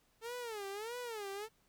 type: tone with vibrato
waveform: sawtooth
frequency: 440 Hz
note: A4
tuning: in tune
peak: -37 dBFS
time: 0.21-1.49 s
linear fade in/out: 50 ms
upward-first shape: sine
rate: 1.6 Hz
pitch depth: 200 cents each way
effects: pink hiss -73 dBFS RMS until 1.68 s